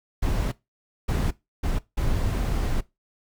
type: noise bursts at uneven times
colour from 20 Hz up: brown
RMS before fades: -24 dBFS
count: 4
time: 0.22-0.52 / 1.08-1.31 / 1.63-1.79 / 1.97-2.81 s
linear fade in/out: 10 ms
effects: noise-tail reverb RT60 0.2 s tail -19 dB re dry